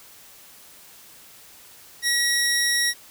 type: tone pair together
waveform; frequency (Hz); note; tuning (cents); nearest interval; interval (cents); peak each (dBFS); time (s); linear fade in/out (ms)
30% pulse; 1917 / 5584; A#6 / F8; +48 / -1; octave + perfect fifth; 1851; -19; 2.02-2.94; 50
effects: white hiss -48 dBFS RMS until 3.1 s